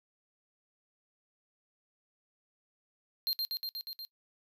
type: tone with echo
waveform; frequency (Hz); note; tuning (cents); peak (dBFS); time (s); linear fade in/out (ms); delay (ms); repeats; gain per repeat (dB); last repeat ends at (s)
square; 4186; C8; 0; -29; 3.27-3.33; 0; 120; 6; -2; 4.05
effects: noise-tail reverb RT60 0.1 s tail -20 dB re dry